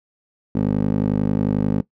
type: tone with band-pass filter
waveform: 15% pulse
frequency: 51.2 Hz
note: G#1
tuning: 24 cents flat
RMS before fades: -20 dBFS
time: 0.55-1.81 s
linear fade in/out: 5 ms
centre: 270 Hz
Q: 2
effects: noise-tail reverb RT60 0.1 s tail -19 dB re dry